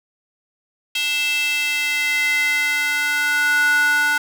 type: tone with high-pass filter sweep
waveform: square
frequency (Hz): 293.7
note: D4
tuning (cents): 0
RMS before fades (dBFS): -19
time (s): 0.95-4.18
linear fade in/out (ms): 5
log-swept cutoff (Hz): 2900 to 1300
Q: 5.2
effects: none